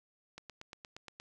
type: click train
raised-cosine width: 0.2 ms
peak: -29 dBFS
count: 8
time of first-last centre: 0.38-1.2 s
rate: 8.54 Hz
effects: none